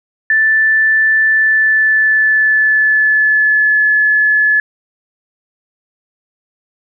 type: tone with pitch glide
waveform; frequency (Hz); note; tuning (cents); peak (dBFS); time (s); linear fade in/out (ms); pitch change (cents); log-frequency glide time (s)
sine; 1760 to 1715.8; A6 to A6; 0 to -44; -8; 0.3-4.6; 2; -44; 1.26-3.84
effects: none